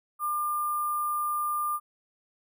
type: tone with sample-and-hold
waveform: sine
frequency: 1200 Hz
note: D6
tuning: 37 cents sharp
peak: -26 dBFS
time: 0.19-1.8 s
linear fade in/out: 50 ms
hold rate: 11025 Hz
effects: none